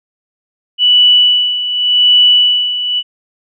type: tone with tremolo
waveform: sine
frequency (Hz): 2960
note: F#7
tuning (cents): 0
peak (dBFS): -4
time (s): 0.78-3.03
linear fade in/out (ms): 50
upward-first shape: sine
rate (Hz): 0.87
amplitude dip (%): 70
effects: none